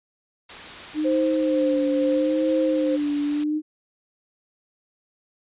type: noise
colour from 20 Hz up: white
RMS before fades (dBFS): -37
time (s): 0.49-3.44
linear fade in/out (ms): 5
type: tone with vibrato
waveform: sine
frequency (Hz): 302.5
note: D#4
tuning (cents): -49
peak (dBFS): -21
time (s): 0.94-3.62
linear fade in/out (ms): 50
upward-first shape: sine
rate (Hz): 0.78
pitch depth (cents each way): 70
type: tone with tremolo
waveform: sine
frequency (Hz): 523.3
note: C5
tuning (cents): 0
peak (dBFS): -20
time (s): 1.04-2.97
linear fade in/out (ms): 20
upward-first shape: sine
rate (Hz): 2.1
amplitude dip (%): 30
effects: resampled to 8000 Hz